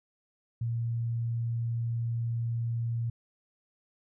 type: tone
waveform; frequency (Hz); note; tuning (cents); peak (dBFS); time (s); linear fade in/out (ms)
sine; 116.54; A#2; 0; -28; 0.61-3.1; 5
effects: none